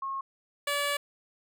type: tone pair in turn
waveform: sine / 10% pulse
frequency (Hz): 1084 / 574.2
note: C#6 / D5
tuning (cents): -39 / -39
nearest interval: major seventh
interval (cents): 1100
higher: first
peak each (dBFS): -31 / -19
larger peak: second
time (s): 0.02-0.21 / 0.67-0.97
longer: second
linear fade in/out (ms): 5
effects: none